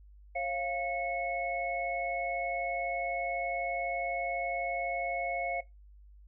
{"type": "tone cluster", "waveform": "sine", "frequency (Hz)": [543, 695, 2196], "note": ["C#5", "F5", "C#7"], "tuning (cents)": [-36, -9, -17], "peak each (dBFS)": [-37, -33, -36], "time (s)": [0.35, 5.61], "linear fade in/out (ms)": 10, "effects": ["noise-tail reverb RT60 0.2 s tail -20 dB re dry", "added 50 Hz sine -52 dBFS peak until 6.27 s"]}